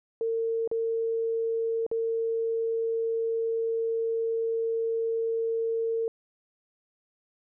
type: tone with dropouts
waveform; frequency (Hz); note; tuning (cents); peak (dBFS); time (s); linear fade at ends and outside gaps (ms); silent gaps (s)
sine; 454.7; A#4; -43; -25; 0.21-6.08; 1; 0.676-0.714 / 1.865-1.914
effects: none